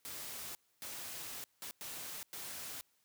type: noise bursts at uneven times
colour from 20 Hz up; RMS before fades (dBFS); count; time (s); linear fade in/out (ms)
white; -45; 5; 0.05-0.55 / 0.82-1.44 / 1.62-1.71 / 1.81-2.23 / 2.33-2.81; 0
effects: white hiss -75 dBFS RMS until 3.04 s + high-pass 60 Hz 12 dB/octave